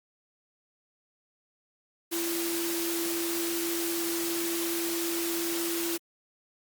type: tone in noise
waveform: sine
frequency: 338.1 Hz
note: E4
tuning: 44 cents sharp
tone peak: -30 dBFS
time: 2.11-5.98 s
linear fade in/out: 20 ms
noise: white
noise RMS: -33 dBFS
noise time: 2.11-5.98 s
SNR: 0 dB
effects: high-pass 200 Hz 12 dB/octave + Opus 48 kbps